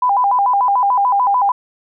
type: tone with vibrato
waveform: sine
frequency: 894 Hz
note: A5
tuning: 27 cents sharp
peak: -11 dBFS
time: 0.02-1.52 s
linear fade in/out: 5 ms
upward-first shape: square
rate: 6.8 Hz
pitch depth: 190 cents each way
effects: none